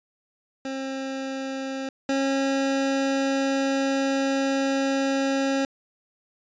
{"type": "tone pair in turn", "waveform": "25% pulse", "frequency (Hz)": [267.7, 271.8], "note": ["C4", "C#4"], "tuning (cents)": [40, -34], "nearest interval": "unison", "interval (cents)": 26, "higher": "second", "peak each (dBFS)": [-25, -18], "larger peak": "second", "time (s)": [[0.65, 1.89], [2.09, 5.65]], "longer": "second", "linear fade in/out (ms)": 2, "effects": ["resampled to 16000 Hz"]}